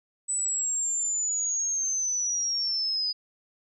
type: linear sweep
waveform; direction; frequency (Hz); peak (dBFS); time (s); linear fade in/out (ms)
sine; down; 8000 to 4934; -25; 0.28-3.13; 20
effects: none